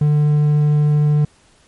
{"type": "tone", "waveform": "triangle", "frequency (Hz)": 148.9, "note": "D3", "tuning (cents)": 24, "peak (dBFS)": -9, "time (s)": [0.01, 1.25], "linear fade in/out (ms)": 5, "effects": ["pink hiss -53 dBFS RMS until 1.67 s", "MP3 48 kbps"]}